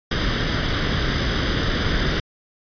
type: noise with comb filter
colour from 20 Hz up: pink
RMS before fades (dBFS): -21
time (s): 0.11-2.2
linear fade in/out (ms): 5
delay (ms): 0.59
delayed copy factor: +0.6
effects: resampled to 11025 Hz